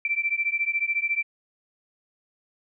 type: beating tone pair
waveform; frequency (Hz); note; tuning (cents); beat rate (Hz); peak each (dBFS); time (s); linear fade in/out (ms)
sine; 2334 / 2348; D7 / D7; -11 / -1; 14; -26; 0.05-1.23; 2
effects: none